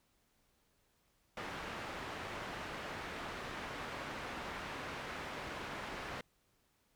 white low-pass noise, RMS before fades -44 dBFS, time 1.37-6.21 s, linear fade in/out 2 ms, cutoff 1800 Hz, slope 12 dB/octave, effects pink hiss -75 dBFS RMS until 6.95 s

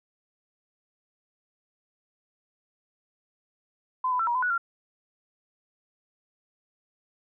sine tone with pitch steps, 1021 / 1000 / 1341 / 953 / 1014 / 1469 / 1381 Hz, C6 / B5 / E6 / A#5 / B5 / F#6 / F6, -43 / +21 / +29 / +38 / +45 / -13 / -20 cents, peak -23 dBFS, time 4.04-4.579 s, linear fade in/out 5 ms, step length 77 ms, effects none

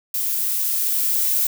violet noise with level ramp, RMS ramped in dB -23 to -19 dBFS, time 0.14-1.47 s, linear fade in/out 2 ms, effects none

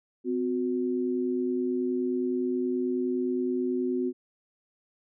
sine tone pair together, 255.4 / 364.9 Hz, C4 / F#4, -42 / -24 cents, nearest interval tritone, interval 618 cents, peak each -28 dBFS, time 0.24-4.13 s, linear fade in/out 50 ms, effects none

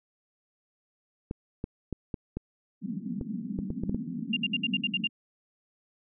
clicks, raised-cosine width 3 ms, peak -19 dBFS, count 11, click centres 1.311 / 1.641 / 1.927 / 2.142 / 2.37 / 3.212 / 3.589 / 3.704 / 3.836 / 3.895 / 3.946 s
white band-pass noise, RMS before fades -35 dBFS, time 2.81-5.09 s, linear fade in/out 50 ms, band 180 to 240 Hz, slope 48 dB/octave
sine tone bursts, 2794 Hz, F7, in tune, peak -24 dBFS, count 8, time 4.33-5.073 s, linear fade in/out 5 ms, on 36 ms, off 65 ms
effects none

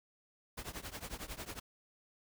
pink noise with tremolo, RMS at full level -41 dBFS, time 0.57-1.6 s, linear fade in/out 10 ms, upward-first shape triangle, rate 11 Hz, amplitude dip 95%, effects none

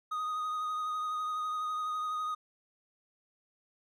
triangle tone with vibrato, 1244.5 Hz, D#6, in tune, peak -30 dBFS, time 0.11-2.35 s, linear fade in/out 10 ms, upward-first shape sine, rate 12 Hz, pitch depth 21 cents each way, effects none

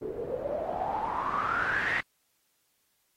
white noise with low-pass filter sweep, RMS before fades -31 dBFS, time 0.01-2.01 s, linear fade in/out 10 ms, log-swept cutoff 390 to 2000 Hz, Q 9.1, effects white hiss -73 dBFS RMS until 3.16 s + AAC 48 kbps

